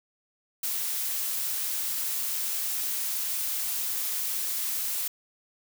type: noise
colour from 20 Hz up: blue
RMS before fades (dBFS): -30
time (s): 0.63-5.08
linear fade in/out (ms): 5
effects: none